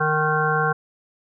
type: harmonic tone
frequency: 154.3 Hz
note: D#3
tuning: 14 cents flat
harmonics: 1 / 3 / 5 / 7 / 9 / 10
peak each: -25 / -25 / -25 / -25 / -25 / -25 dBFS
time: 0-0.73 s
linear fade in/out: 10 ms
effects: none